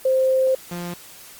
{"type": "tone pair in turn", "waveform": ["sine", "sawtooth"], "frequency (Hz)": [523.3, 174.63], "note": ["C5", "F3"], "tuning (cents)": [0, 0], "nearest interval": "octave + perfect fifth", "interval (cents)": 1900, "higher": "first", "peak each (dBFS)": [-15, -24], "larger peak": "first", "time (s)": [[0.05, 0.55], [0.71, 0.94]], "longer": "first", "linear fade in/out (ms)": 5, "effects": ["white hiss -43 dBFS RMS until 1.39 s", "Opus 24 kbps"]}